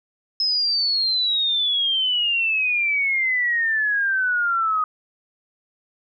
sine exponential sweep, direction down, 5170 to 1244.5 Hz, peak -18 dBFS, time 0.4-4.84 s, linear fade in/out 2 ms, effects none

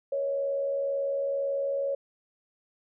sine tone with frequency modulation, 554.4 Hz, C#5, in tune, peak -26 dBFS, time 0.12-1.95 s, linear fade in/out 5 ms, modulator 78 Hz, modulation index 0.4, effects none

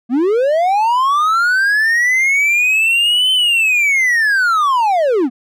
triangle linear two-way sweep, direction up then down, 224.1 to 3077 to 224.1 Hz, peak -9 dBFS, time 0.09-5.3 s, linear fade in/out 50 ms, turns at 3.32 s, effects none

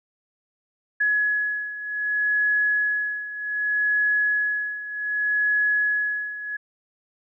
sine beating tone pair, 1688 / 1688.65 Hz, G#6 / G#6, +28 / +28 cents, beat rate 0.65 Hz, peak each -22 / -26 dBFS, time 1-6.57 s, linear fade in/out 10 ms, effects none

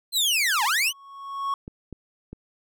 sawtooth linear two-way sweep, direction down then up, 4203 to 791 to 3132 Hz, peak -17 dBFS, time 0.12-0.93 s, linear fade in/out 50 ms, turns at 0.64 s
triangle tone with exponential growth, 1105 Hz, C#6, 6 cents flat, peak -20 dBFS, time 0.66-1.54 s, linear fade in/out 2 ms, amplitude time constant 190 ms
clicks, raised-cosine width 3 ms, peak -24 dBFS, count 3, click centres 1.679 / 1.927 / 2.33 s
effects none

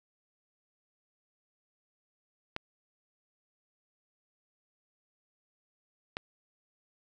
clicks, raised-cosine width 0.3 ms, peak -18 dBFS, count 2, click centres 2.564 / 6.169 s, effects none

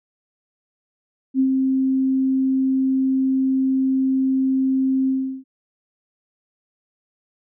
sine tone with ADSR envelope, 264.4 Hz, C4, 18 cents sharp, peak -13 dBFS, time 1.34-5.44 s, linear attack 56 ms, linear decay 82 ms, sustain -3 dB, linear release 360 ms, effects none

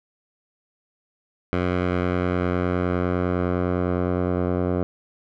10% pulse tone with low-pass filter sweep, 89.8 Hz, F2, 49 cents sharp, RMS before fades -23 dBFS, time 1.53-4.83 s, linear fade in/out 0 ms, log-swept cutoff 2200 to 850 Hz, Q 1, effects none

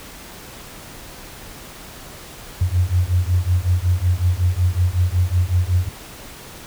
sine beating tone pair, 87.31 / 92.71 Hz, F2 / F#2, 0 / +4 cents, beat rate 5.4 Hz, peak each -18 dBFS, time 2.61-5.89 s, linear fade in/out 5 ms, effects pink hiss -38 dBFS RMS until 6.66 s

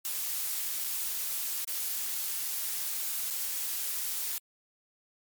blue noise with dropouts, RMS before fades -33 dBFS, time 0.05-4.38 s, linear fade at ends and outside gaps 0 ms, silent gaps 0.841-0.845 / 1.646-1.677 / 3.302-3.307 s, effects MP3 96 kbps

